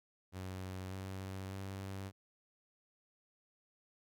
sawtooth tone with pitch steps, 93.4 / 95.5 / 96.9 Hz, F#2 / G2 / G2, +17 / -45 / -20 cents, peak -38 dBFS, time 0.32-2.12 s, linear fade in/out 50 ms, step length 600 ms, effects none

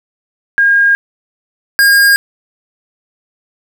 sine / square tone pair in turn, 1621 / 1621 Hz, G#6 / G#6, -42 / -42 cents, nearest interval unison, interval 0 cents, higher neither, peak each -6 dBFS, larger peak neither, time 0.58-0.95 / 1.79-2.16 s, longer neither, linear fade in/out 0 ms, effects 7-bit

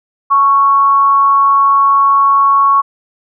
sine tone with frequency modulation, 1108.7 Hz, C#6, in tune, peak -6 dBFS, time 0.3-2.82 s, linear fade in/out 20 ms, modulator 239 Hz, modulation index 0.24, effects none

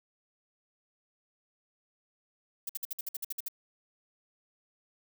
violet noise bursts, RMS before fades -35 dBFS, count 11, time 2.67-3.484 s, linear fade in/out 5 ms, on 24 ms, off 55 ms, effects none

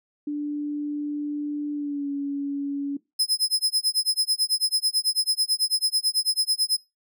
sine tone with pitch glide, 293.7 to 281.9 Hz, D4 to C#4, 0 to +29 cents, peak -25 dBFS, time 0.27-2.97 s, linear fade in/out 5 ms, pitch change -71 cents, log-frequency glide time 1.73-2.09 s
sawtooth tone with tremolo, 5100 Hz, D#8, 42 cents sharp, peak -15 dBFS, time 3.19-6.77 s, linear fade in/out 10 ms, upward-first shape sine, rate 9.1 Hz, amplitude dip 100%
effects noise-tail reverb RT60 0.2 s tail -19 dB re dry

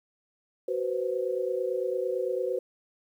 sine tone cluster, 373.8 / 492.1 / 521 Hz, F#4 / B4 / C5, +18 / -6 / -7 cents, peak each -31 dBFS, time 0.68-2.59 s, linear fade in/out 5 ms, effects 10-bit

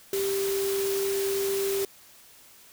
sine tone in noise, 392.9 Hz, G4, 4 cents sharp, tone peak -25 dBFS, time 0.13-1.85 s, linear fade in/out 2 ms, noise white, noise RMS -34 dBFS, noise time 0.13-1.85 s, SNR +6 dB, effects white hiss -53 dBFS RMS until 2.72 s

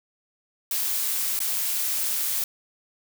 blue noise with dropouts, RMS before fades -26 dBFS, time 0.71-2.44 s, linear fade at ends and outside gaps 2 ms, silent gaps 1.391-1.402 s, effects none

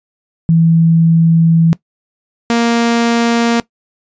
sine / sawtooth tone pair in turn, 164.7 / 233.7 Hz, E3 / A#3, -1 / +5 cents, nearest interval tritone, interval 606 cents, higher second, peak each -6 dBFS, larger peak neither, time 0.49-1.73 / 2.5-3.6 s, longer first, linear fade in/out 0 ms, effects noise-tail reverb RT60 0.1 s tail -19 dB re dry + resampled to 16000 Hz

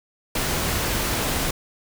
pink noise, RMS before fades -24 dBFS, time 0.35-1.51 s, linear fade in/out 5 ms, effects none

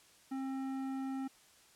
sine tone with tanh clipping, 266.9 Hz, C4, 35 cents sharp, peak -38 dBFS, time 0.31-1.28 s, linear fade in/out 10 ms, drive 13 dB, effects white hiss -63 dBFS RMS until 1.75 s + low-pass 10000 Hz 12 dB/octave

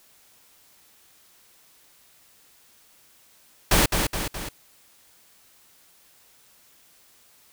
pink noise with echo, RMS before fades -18 dBFS, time 3.71-3.86 s, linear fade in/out 5 ms, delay 210 ms, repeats 3, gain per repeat -5 dB, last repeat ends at 4.49 s, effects white hiss -57 dBFS RMS until 7.52 s

